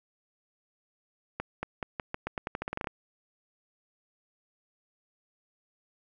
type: accelerating click train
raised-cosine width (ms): 0.5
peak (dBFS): -17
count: 16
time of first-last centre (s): 1.4-2.872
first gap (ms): 230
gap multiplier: 0.86
effects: none